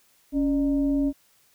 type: tone with frequency modulation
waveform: sine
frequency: 279.8 Hz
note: C#4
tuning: 16 cents sharp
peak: -20 dBFS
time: 0.32-1.13 s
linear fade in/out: 50 ms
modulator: 324 Hz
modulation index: 0.41
effects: white hiss -62 dBFS RMS until 1.54 s